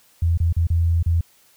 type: tone with dropouts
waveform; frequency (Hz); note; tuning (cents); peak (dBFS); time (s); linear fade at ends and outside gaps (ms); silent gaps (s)
sine; 84; E2; +33; -15; 0.22-1.21; 5; 0.375-0.401 / 0.527-0.565 / 0.67-0.701 / 1.028-1.061
effects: white hiss -56 dBFS RMS until 1.56 s